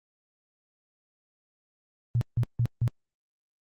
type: tone bursts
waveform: sine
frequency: 118.4 Hz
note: A#2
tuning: 27 cents sharp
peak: -21 dBFS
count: 4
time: 2.15-2.878 s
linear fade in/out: 0 ms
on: 62 ms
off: 160 ms
effects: Opus 24 kbps